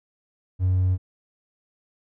triangle tone, 92.5 Hz, F#2, in tune, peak -15 dBFS, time 0.59-0.98 s, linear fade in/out 50 ms, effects tanh soft clip ceiling -13 dBFS

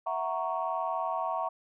sine chord, F# dominant seventh, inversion third, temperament equal, 659.3 / 740 / 932.3 / 1108.7 Hz, E5 / F#5 / A#5 / C#6, 0 / 0 / 0 / 0 cents, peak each -34 dBFS, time 0.06-1.49 s, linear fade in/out 10 ms, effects tanh soft clip ceiling -19 dBFS

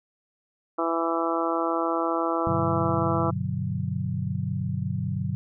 harmonic tone, 166.1 Hz, E3, 13 cents sharp, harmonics 2 / 3 / 4 / 5 / 6 / 7 / 8, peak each -28 / -31 / -30 / -33 / -33 / -30 / -32 dBFS, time 0.78-3.31 s, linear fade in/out 10 ms
sine chord, G major seventh, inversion none, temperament equal, 98 / 123.47 / 146.83 / 185 Hz, G2 / B2 / D3 / F#3, 0 / 0 / 0 / 0 cents, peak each -31 dBFS, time 2.47-5.35 s, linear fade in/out 0 ms
effects none

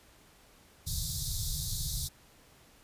pink band-stop noise, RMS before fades -34 dBFS, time 0.86-2.09 s, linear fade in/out 20 ms, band 160 to 3600 Hz, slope 96 dB/octave, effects pink hiss -60 dBFS RMS until 2.83 s + resampled to 32000 Hz

